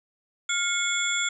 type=tone cluster; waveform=sine; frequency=1404 / 2180 / 3399 / 7260 Hz; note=F6 / C#7 / G#7 / A#8; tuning=+9 / -29 / +39 / -47 cents; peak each=-29 dBFS; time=0.49-1.29 s; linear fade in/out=5 ms; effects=none